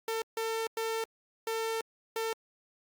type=tone bursts at uneven times; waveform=sawtooth; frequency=449.2 Hz; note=A4; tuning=36 cents sharp; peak=-27 dBFS; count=5; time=0.08-0.22 / 0.37-0.67 / 0.77-1.04 / 1.47-1.81 / 2.16-2.33 s; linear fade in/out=2 ms; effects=Opus 48 kbps